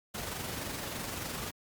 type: noise with amplitude modulation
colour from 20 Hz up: pink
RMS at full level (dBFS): -36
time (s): 0.14-1.51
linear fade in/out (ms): 10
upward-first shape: sine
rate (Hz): 23.4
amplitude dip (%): 40
effects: high-pass 60 Hz 12 dB/octave + Opus 48 kbps